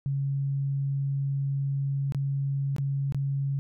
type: tone with dropouts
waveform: sine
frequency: 138.4 Hz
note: C#3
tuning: 2 cents flat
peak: -25 dBFS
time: 0.06-3.59 s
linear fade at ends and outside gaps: 0 ms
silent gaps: 2.122-2.147 / 2.764-2.783 / 3.123-3.146 s
effects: none